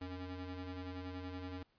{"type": "ring-modulated tone", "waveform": "35% pulse", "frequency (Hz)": 182.6, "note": "F#3", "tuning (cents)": -23, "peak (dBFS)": -38, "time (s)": [0.01, 1.63], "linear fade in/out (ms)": 5, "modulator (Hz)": 96.6, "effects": ["pink hiss -75 dBFS RMS until 1.78 s", "resampled to 11025 Hz"]}